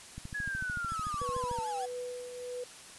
click train, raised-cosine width 5 ms, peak -29 dBFS, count 20, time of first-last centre 0.18-1.587 s, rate 13.5 Hz
sine linear sweep, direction down, 1700 to 740 Hz, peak -33 dBFS, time 0.34-1.86 s, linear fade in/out 10 ms
5% pulse tone with vibrato, 1480 Hz, F#6, in tune, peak -35 dBFS, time 0.88-1.86 s, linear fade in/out 10 ms, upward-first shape sine, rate 6.5 Hz, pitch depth 250 cents each way
sine tone with tremolo, 493.9 Hz, B4, in tune, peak -35 dBFS, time 1.21-2.64 s, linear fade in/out 5 ms, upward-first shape triangle, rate 1.6 Hz, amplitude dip 55%
effects white hiss -50 dBFS RMS until 2.98 s + resampled to 24000 Hz

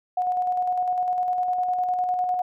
sine tone with tremolo, 728 Hz, F#5, 28 cents flat, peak -20 dBFS, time 0.17-2.42 s, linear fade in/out 5 ms, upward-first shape square, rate 9.9 Hz, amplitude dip 30%, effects none

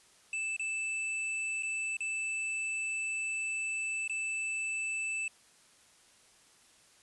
square tone with dropouts, 2637 Hz, E7, in tune, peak -33 dBFS, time 0.33-5.28 s, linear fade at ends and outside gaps 2 ms, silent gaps 0.565-0.595 / 1.625-1.632 / 1.969-2.005 / 4.078-4.096 s, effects white hiss -62 dBFS RMS until 7.02 s + resampled to 24000 Hz

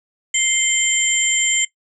sine tone cluster, 2097 / 3098 / 7180 / 7510 Hz, C7 / G7 / A8 / A#8, +3 / -21 / +34 / +12 cents, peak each -21 dBFS, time 0.34-1.65 s, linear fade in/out 5 ms, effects noise-tail reverb RT60 0.1 s tail -17 dB re dry

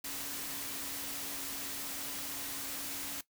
sine tone in noise, 278.8 Hz, C#4, 10 cents sharp, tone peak -51 dBFS, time 0.04-3.21 s, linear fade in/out 5 ms, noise white, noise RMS -40 dBFS, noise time 0.04-3.21 s, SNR -14 dB, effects noise-tail reverb RT60 0.1 s tail -17 dB re dry

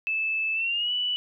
sine tone with pitch glide, 2624 to 2962 Hz, E7 to F#7, -9 to +1 cents, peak -24 dBFS, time 0.07-1.16 s, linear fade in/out 0 ms, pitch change +210 cents, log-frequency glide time 0.54-0.92 s, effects none

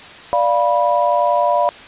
sine chord, B diminished, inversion first, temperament equal with one note detuned, 587.3 / 698.5 / 979.2 Hz, D5 / F5 / B5, 0 / 0 / -15 cents, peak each -17 dBFS, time 0.33-1.69 s, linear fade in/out 0 ms, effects white hiss -37 dBFS RMS until 1.87 s + resampled to 8000 Hz

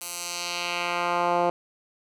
10% pulse tone with band-pass filter sweep, 174.61 Hz, F3, in tune, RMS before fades -27 dBFS, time 0.01-1.5 s, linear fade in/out 2 ms, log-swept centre 11000 to 620 Hz, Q 1.1, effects none

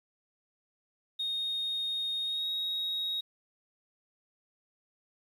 sine tone with pitch glide, 3712 to 3777 Hz, A#7 to A#7, -8 to +22 cents, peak -29 dBFS, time 1.19-3.21 s, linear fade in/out 10 ms, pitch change +30 cents, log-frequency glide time 2.23-2.48 s, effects tanh soft clip ceiling -27 dBFS + 10-bit

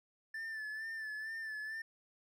triangle tone with vibrato, 1760 Hz, A6, in tune, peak -38 dBFS, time 0.34-1.82 s, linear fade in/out 5 ms, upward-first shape sine, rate 2.2 Hz, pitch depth 46 cents each way, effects none

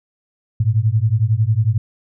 sine beating tone pair, 104.6 / 115.6 Hz, G#2 / A#2, +13 / -14 cents, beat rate 11 Hz, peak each -16 dBFS, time 0.6-1.78 s, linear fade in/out 5 ms, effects none

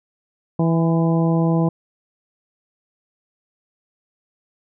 harmonic tone with a mistuned harmonic, 164.81 Hz, E3, in tune, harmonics 1 / 2 / 3 / 4 / 5 / 6, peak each -16 / -22 / -26 / -28 / -30 / -32 dBFS, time 0.59-1.69 s, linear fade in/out 5 ms, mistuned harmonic 6, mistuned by +31 cents, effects none

